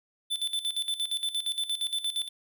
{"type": "tone with tremolo", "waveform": "square", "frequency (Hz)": 3520, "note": "A7", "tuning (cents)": 0, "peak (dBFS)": -27, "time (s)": [0.3, 2.29], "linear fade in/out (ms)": 20, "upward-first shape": "square", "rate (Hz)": 8.6, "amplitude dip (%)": 75, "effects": []}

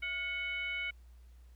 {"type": "tone with frequency modulation", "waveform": "sine", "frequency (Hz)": 2214, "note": "C#7", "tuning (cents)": -3, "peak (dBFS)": -34, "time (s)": [0.02, 0.91], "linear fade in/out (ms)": 10, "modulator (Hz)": 780, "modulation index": 0.71, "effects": ["added 60 Hz sine -53 dBFS peak until 1.55 s", "pink hiss -72 dBFS RMS until 1.55 s"]}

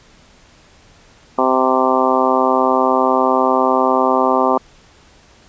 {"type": "harmonic tone", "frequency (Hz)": 130, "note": "C3", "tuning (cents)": -11, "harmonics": [2, 3, 4, 5, 6, 7, 8, 9], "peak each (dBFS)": [-20, -20, -20, -20, -20, -20, -20, -20], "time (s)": [1.38, 4.58], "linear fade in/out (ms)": 5, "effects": ["pink hiss -48 dBFS RMS until 5.48 s", "resampled to 16000 Hz"]}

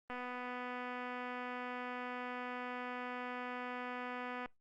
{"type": "click train", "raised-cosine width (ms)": 0.5, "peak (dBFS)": -29, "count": 1082, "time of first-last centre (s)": [0.1, 4.459], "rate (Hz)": 248, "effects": ["noise-tail reverb RT60 0.2 s tail -25 dB re dry", "Opus 32 kbps"]}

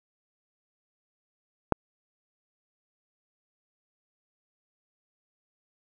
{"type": "click", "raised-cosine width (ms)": 1, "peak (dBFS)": -6, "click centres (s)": 1.723, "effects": []}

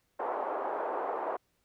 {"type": "band-pass noise", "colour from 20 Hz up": "white", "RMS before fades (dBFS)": -34, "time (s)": [0.19, 1.37], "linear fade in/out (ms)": 10, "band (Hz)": [400, 980], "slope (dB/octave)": 24, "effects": ["pink hiss -75 dBFS RMS until 1.64 s"]}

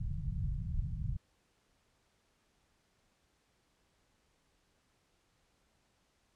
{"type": "low-pass noise", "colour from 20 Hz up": "pink", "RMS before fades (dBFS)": -36, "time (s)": [0, 1.17], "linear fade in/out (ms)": 10, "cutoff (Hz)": 170, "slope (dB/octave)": 48, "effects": ["pink hiss -74 dBFS RMS until 6.35 s", "low-pass 9000 Hz 12 dB/octave"]}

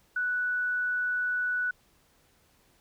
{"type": "tone", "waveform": "sine", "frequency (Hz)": 1480, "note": "F#6", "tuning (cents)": 0, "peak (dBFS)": -26, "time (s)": [0.16, 1.71], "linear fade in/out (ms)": 5, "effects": ["pink hiss -65 dBFS RMS until 2.8 s"]}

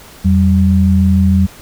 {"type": "tone pair together", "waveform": "sine", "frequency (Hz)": [85.3, 191.62], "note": ["F2", "G3"], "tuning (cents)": [-40, -39], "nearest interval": "octave + major second", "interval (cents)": 1401, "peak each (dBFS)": -10, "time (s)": [0.24, 1.47], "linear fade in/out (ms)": 20, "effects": ["pink hiss -38 dBFS RMS until 1.61 s"]}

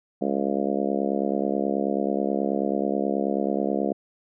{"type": "harmonic tone", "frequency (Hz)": 69.3, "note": "C#2", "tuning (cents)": 0, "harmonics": [3, 4, 5, 6, 7, 8, 9, 10], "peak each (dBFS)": [-28, -29, -30, -31, -31, -32, -33, -33], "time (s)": [0.21, 3.93], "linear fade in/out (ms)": 10, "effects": []}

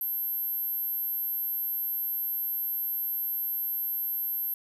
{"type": "tone", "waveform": "sine", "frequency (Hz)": 12710, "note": "G9", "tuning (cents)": 23, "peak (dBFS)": -28, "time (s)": [0.01, 4.54], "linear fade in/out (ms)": 2, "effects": []}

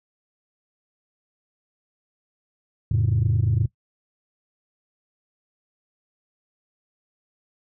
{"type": "chord", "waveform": "sine", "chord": "F augmented", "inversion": "none", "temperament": "equal", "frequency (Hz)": [87.31, 110, 138.59], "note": ["F2", "A2", "C#3"], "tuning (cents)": [0, 0, 0], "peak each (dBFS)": [-23, -19, -23], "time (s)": [2.91, 3.66], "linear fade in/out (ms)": 5, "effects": ["noise-tail reverb RT60 0.1 s tail -19 dB re dry", "tanh soft clip ceiling -13 dBFS"]}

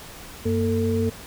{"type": "tone cluster", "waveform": "sine", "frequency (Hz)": [95.4, 232.8, 447.1], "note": ["G2", "A#3", "A4"], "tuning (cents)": [-47, -2, 28], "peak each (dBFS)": -24, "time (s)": [0.45, 1.1], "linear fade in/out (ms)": 10, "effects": ["pink hiss -41 dBFS RMS until 1.26 s"]}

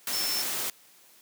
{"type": "tone in noise", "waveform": "sine", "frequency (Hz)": 5340, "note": "E8", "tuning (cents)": 22, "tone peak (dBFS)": -29, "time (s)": [0.13, 0.42], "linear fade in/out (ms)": 2, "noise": "white", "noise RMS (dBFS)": -31, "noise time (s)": [0.07, 0.7], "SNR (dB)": -1, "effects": ["white hiss -57 dBFS RMS until 1.21 s", "high-pass 150 Hz 12 dB/octave"]}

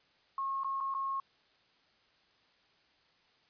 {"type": "tone with dropouts", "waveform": "sine", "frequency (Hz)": 1085, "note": "C#6", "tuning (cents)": -37, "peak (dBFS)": -32, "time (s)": [0.38, 1.2], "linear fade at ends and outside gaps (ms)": 2, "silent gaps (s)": [[0.635, 0.645], [0.804, 0.808], [0.941, 0.948]], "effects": ["white hiss -68 dBFS RMS until 3.49 s", "resampled to 11025 Hz"]}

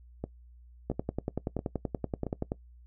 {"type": "two click trains", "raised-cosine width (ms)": 2, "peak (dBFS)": [-20, -17], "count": [4, 18], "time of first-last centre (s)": [[0.24, 2.267], [0.9, 2.519]], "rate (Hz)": [1.48, 10.5], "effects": ["noise-tail reverb RT60 0.1 s tail -20 dB re dry", "added 60 Hz sine -51 dBFS peak until 2.86 s"]}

